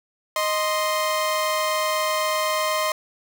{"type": "tone pair together", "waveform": "sawtooth", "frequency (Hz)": [622.3, 1046.5], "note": ["D#5", "C6"], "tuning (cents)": [0, 0], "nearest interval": "major sixth", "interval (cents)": 900, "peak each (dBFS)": -20, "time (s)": [0.36, 2.92], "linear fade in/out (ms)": 2, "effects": []}